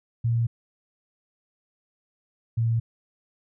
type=tone pair in turn; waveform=sine; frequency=116.54 / 114.8 Hz; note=A#2 / A#2; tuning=0 / -26 cents; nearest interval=unison; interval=26 cents; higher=first; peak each=-20 dBFS; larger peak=neither; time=0.24-0.47 / 2.57-2.8 s; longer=neither; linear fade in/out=10 ms; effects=none